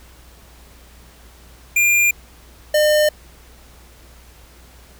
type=tone pair in turn; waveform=square; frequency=2400 / 604.9 Hz; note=D7 / D#5; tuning=+37 / -49 cents; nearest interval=2 octaves; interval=2386 cents; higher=first; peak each=-13 dBFS; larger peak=neither; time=1.76-2.11 / 2.74-3.09 s; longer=neither; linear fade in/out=5 ms; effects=added 60 Hz sine -45 dBFS peak until 4.99 s + pink hiss -48 dBFS RMS until 4.99 s